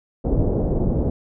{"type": "low-pass noise", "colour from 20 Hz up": "pink", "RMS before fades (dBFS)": -20, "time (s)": [0.24, 1.1], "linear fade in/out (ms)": 5, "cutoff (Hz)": 550, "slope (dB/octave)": 24, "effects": []}